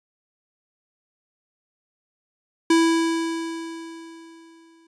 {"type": "tone with exponential decay", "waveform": "square", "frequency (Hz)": 329.6, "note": "E4", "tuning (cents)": 0, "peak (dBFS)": -14, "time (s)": [2.7, 4.87], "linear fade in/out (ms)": 5, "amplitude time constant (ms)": 470, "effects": ["resampled to 22050 Hz"]}